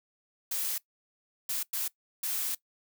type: noise bursts at uneven times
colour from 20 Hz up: blue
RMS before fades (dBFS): -32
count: 4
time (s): 0.51-0.78 / 1.49-1.63 / 1.73-1.88 / 2.23-2.55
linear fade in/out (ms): 5
effects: noise-tail reverb RT60 0.1 s tail -20 dB re dry